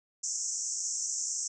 white band-pass noise, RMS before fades -34 dBFS, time 0.23-1.48 s, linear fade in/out 10 ms, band 5600 to 7700 Hz, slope 96 dB/octave, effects none

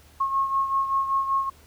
sine beating tone pair, 1085 / 1090.2 Hz, C#6 / C#6, -37 / -29 cents, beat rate 5.2 Hz, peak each -22 / -29 dBFS, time 0.2-1.5 s, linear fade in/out 10 ms, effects added 75 Hz sine -54 dBFS peak until 1.66 s + pink hiss -55 dBFS RMS until 1.66 s

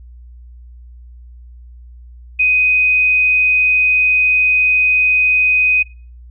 sine tone, 2503 Hz, D#7, 10 cents sharp, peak -10 dBFS, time 2.39-5.83 s, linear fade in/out 10 ms, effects noise-tail reverb RT60 0.4 s tail -22 dB re dry + added 60 Hz sine -35 dBFS peak until 6.3 s

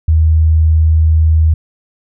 sine tone, 79.4 Hz, D#2, 36 cents sharp, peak -6 dBFS, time 0.08-1.54 s, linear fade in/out 5 ms, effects none

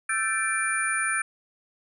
sine tone cluster, 1329 / 1546 / 1757 / 2359 / 9540 Hz, E6 / G6 / A6 / D7 / D9, +14 / -24 / -3 / +7 / +26 cents, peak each -30 dBFS, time 0.09-1.22 s, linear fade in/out 5 ms, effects none

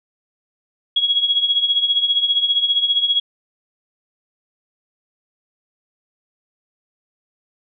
sine tone with tremolo, 3322 Hz, G#7, in tune, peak -11 dBFS, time 0.96-3.2 s, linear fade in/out 5 ms, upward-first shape triangle, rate 15 Hz, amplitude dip 80%, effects none

